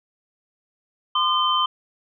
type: tone cluster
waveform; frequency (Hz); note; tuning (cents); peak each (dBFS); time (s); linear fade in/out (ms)
sine; 1032 / 1211 / 3093; C6 / D#6 / G7; -24 / -47 / -24; -22; 1.15-1.66; 5
effects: none